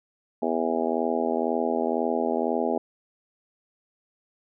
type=harmonic tone; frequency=82 Hz; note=E2; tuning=9 cents flat; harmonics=3 / 4 / 5 / 6 / 7 / 8 / 9 / 10; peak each=-29 / -32 / -29 / -31 / -33 / -30 / -37 / -32 dBFS; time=0.42-2.78 s; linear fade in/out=5 ms; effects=none